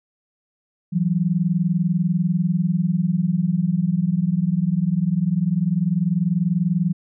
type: tone pair together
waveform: sine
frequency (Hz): 164.81 / 184.99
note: E3 / F#3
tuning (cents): 0 / 0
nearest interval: major second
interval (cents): 200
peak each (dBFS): -20 / -20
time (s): 0.92-6.93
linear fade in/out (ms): 20
effects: none